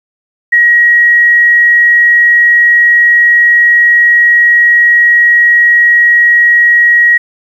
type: tone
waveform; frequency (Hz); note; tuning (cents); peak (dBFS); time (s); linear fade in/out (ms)
sine; 1900; A#6; +33; -3; 0.52-7.18; 10
effects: 7-bit